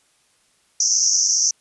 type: band-pass noise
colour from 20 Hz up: white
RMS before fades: -18 dBFS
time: 0.8-1.51 s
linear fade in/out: 5 ms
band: 5500 to 6300 Hz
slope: 96 dB/octave
effects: white hiss -61 dBFS RMS until 1.6 s + resampled to 24000 Hz